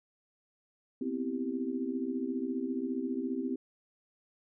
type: chord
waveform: sine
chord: C major seventh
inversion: third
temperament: equal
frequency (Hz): 246.9 / 261.6 / 329.6 / 392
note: B3 / C4 / E4 / G4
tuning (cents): 0 / 0 / 0 / 0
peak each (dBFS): -38 / -34 / -39 / -39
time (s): 1.01-3.56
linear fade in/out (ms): 5
effects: none